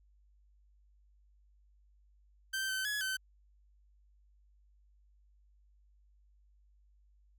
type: tone with pitch steps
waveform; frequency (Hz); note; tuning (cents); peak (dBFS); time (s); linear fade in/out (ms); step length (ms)
sawtooth; 1556 / 1535 / 1687 / 1534; G6 / G6 / G#6 / G6; -13 / -37 / +27 / -38; -30; 2.53-3.17; 10; 160
effects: added 50 Hz sine -63 dBFS peak until 7.38 s